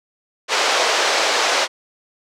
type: band-pass noise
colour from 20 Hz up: pink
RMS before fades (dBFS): -18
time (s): 0.48-1.68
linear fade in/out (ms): 50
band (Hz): 470 to 6500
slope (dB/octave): 24
effects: none